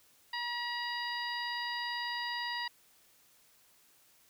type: harmonic tone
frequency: 958 Hz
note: A#5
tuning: 47 cents sharp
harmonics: 1 / 2 / 3 / 4 / 5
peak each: -39 / -38 / -44 / -44 / -42 dBFS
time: 0.33-2.68 s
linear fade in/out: 5 ms
effects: white hiss -65 dBFS RMS until 4.29 s